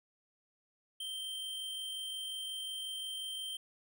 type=tone with amplitude modulation; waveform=square; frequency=3136 Hz; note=G7; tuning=in tune; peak=-38 dBFS; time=1-3.57 s; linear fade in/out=5 ms; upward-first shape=sine; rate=45.6 Hz; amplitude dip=25%; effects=none